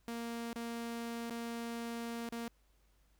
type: tone with dropouts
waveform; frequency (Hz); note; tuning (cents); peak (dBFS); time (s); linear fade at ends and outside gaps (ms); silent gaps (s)
sawtooth; 233.1; A#3; 0; -35; 0.08-2.48; 0; 0.53-0.559 / 1.297-1.306 / 2.29-2.323
effects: added 50 Hz sine -68 dBFS peak until 3.19 s + pink hiss -75 dBFS RMS until 3.19 s